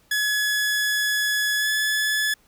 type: tone with pitch glide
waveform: sawtooth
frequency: 1696 to 1716.7 Hz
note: G#6 to A6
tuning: +36 to -43 cents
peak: -17 dBFS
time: 0.11-2.34 s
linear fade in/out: 5 ms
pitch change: +21 cents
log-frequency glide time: 1.57-1.68 s
effects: pink hiss -60 dBFS RMS until 2.47 s